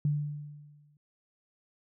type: tone with exponential decay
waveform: sine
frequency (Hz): 147.3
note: D3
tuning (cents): +6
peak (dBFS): -23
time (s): 0.05-0.97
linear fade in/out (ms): 2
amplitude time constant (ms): 200
effects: none